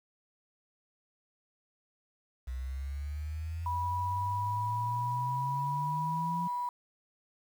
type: exponential sweep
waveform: sine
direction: up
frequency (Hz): 62.2 to 174.61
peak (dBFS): -34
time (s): 2.47-6.48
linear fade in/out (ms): 10
type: tone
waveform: sine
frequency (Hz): 977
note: B5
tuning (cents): -19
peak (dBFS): -31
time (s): 3.66-6.69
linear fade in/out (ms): 2
effects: 9-bit